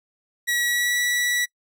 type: tone with pitch glide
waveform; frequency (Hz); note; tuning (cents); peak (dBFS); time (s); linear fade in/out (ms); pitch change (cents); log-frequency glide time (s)
sawtooth; 1924 to 1947.5; B6 to B6; -46 to -25; -17; 0.47-1.46; 20; +21; 0.63-0.96
effects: noise-tail reverb RT60 0.1 s tail -24 dB re dry